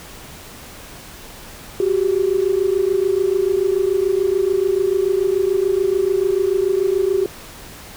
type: tone pair together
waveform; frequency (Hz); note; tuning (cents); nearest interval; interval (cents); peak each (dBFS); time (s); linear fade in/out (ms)
sine; 370 / 396.9; F#4 / G4; 0 / +22; minor second; 122; -17; 1.8-7.26; 2
effects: tanh soft clip ceiling -7 dBFS + pink hiss -38 dBFS RMS until 7.96 s